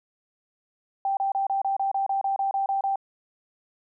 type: tone bursts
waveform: sine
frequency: 784 Hz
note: G5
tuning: in tune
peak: -22 dBFS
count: 13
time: 1.05-2.958 s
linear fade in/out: 2 ms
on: 120 ms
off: 29 ms
effects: none